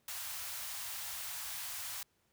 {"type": "band-stop noise", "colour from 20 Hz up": "white", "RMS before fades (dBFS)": -42, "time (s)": [0.08, 2.03], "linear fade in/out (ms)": 2, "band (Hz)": [110, 710], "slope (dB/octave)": 24, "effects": ["pink hiss -75 dBFS RMS until 2.32 s", "high-pass 60 Hz 12 dB/octave"]}